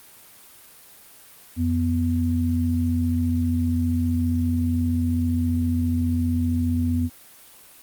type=tone pair together; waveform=sine; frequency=87.31 / 246.9 Hz; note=F2 / B3; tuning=0 / 0 cents; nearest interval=octave + tritone; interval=1800 cents; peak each=-22 dBFS; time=1.56-7.1 s; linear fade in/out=50 ms; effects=white hiss -48 dBFS RMS until 7.82 s + Opus 32 kbps